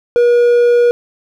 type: tone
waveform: triangle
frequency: 480.1 Hz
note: B4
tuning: 49 cents flat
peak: -5 dBFS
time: 0.16-0.91 s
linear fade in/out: 0 ms
effects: none